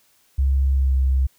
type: tone with pitch glide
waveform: sine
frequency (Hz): 67.6 to 66.09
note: C#2 to C2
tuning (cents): -43 to +18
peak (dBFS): -15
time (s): 0.38-1.27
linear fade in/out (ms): 10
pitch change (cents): -39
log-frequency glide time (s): 0.72-0.95
effects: white hiss -60 dBFS RMS until 1.38 s